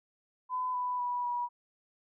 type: tone with pitch steps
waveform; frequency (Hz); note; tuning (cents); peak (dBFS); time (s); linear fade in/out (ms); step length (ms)
sine; 1009 / 993 / 979 / 969; B5 / B5 / B5 / B5; +37 / +9 / -15 / -33; -30; 0.49-1.49; 50; 250
effects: none